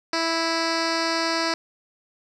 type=tone with low-pass filter; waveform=10% pulse; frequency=329.1 Hz; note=E4; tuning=3 cents flat; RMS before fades=-24 dBFS; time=0.13-1.54 s; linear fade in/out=2 ms; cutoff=5100 Hz; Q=2.7; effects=none